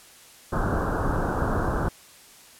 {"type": "low-pass noise", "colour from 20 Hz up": "pink", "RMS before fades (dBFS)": -25, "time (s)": [0.52, 1.89], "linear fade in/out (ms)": 10, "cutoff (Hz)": 1600, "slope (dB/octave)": 96, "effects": ["white hiss -50 dBFS RMS until 2.59 s", "low-pass 12000 Hz 12 dB/octave"]}